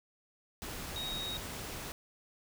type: tone in noise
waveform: sine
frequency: 3770 Hz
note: A#7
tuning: 19 cents sharp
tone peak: -37 dBFS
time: 0.96-1.37 s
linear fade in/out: 0 ms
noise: pink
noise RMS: -42 dBFS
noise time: 0.62-1.92 s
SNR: +2 dB
effects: none